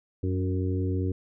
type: harmonic tone with a mistuned harmonic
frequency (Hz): 92.5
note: F#2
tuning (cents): 0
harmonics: 1 / 2 / 3 / 4 / 5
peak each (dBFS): -26 / -37 / -32 / -34 / -38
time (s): 0.23-1.12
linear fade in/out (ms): 5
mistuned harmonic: 3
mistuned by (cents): +15
effects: none